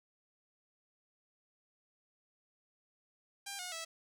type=tone with pitch steps; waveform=5% pulse; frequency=797 / 722.5 / 654.9 Hz; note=G5 / F#5 / E5; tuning=+28 / -41 / -11 cents; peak=-29 dBFS; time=3.46-3.85 s; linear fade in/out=10 ms; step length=130 ms; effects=none